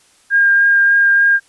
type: tone with vibrato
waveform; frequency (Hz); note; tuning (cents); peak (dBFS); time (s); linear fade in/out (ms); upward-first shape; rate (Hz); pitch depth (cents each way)
sine; 1611; G6; +47; -8; 0.3-1.4; 50; triangle; 3.4; 10
effects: white hiss -52 dBFS RMS until 1.48 s + resampled to 24000 Hz